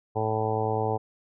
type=harmonic tone; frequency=109.4 Hz; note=A2; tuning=9 cents flat; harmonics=1 / 2 / 3 / 4 / 5 / 6 / 7 / 8 / 9; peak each=-30 / -38 / -37 / -29 / -34 / -38 / -30 / -34 / -39 dBFS; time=0.15-0.98 s; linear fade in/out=20 ms; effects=none